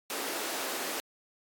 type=high-pass noise; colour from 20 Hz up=pink; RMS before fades=-35 dBFS; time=0.1-1 s; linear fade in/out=0 ms; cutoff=300 Hz; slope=24 dB/octave; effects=AAC 64 kbps